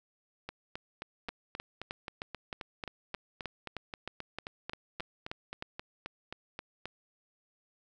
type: two click trains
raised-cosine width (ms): 0.3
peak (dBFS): -21 / -23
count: 15 / 25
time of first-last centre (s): 1.29-5.624 / 0.49-6.856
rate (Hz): 3.23 / 3.77
effects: none